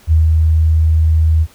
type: tone with ADSR envelope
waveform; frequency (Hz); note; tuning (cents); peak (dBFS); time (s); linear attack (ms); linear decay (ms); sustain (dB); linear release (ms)
sine; 79.6; D#2; +40; -6; 0.07-1.47; 49; 150; -2; 53
effects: pink hiss -46 dBFS RMS until 1.54 s